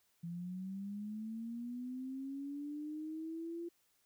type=linear sweep; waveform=sine; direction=up; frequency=167.5 to 343.6 Hz; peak=-40 dBFS; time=0.23-3.69 s; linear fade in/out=10 ms; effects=white hiss -75 dBFS RMS until 4.05 s